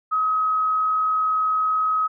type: tone with frequency modulation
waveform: sine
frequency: 1271 Hz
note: D#6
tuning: 36 cents sharp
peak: -18 dBFS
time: 0.11-2.08 s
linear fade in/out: 20 ms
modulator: 38.8 Hz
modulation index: 0.22
effects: none